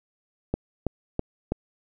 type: click train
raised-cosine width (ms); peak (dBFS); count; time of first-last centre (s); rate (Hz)
2; -11; 4; 0.54-1.52; 3.06
effects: none